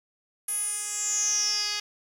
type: tone with band-pass filter sweep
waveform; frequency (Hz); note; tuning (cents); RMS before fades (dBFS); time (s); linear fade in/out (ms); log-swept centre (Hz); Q
10% pulse; 415.3; G#4; 0; -28; 0.48-1.8; 5; 11000 to 4300; 9.5
effects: 9-bit